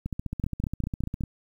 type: two click trains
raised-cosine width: 5 ms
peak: -14 / -18 dBFS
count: 5 / 18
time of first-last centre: 0.44-1.237 / 0.06-1.209 s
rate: 5.02 / 14.8 Hz
effects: 9-bit